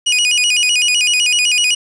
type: tone with vibrato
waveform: sawtooth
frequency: 2682 Hz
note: E7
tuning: 29 cents sharp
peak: -8 dBFS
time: 0.06-1.75 s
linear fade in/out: 10 ms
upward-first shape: square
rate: 7.9 Hz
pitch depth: 140 cents each way
effects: resampled to 22050 Hz + 7-bit